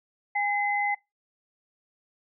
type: tone pair together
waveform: sine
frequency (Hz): 817.8 / 2046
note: G#5 / C7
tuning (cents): -27 / -39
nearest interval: octave + major third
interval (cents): 1588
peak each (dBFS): -26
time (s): 0.35-0.95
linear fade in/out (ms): 10
effects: noise-tail reverb RT60 0.2 s tail -24 dB re dry